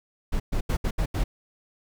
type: noise bursts at uneven times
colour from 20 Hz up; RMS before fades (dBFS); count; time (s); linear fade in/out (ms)
brown; -24; 6; 0.32-0.4 / 0.52-0.61 / 0.69-0.77 / 0.84-0.91 / 0.98-1.06 / 1.14-1.24; 10
effects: none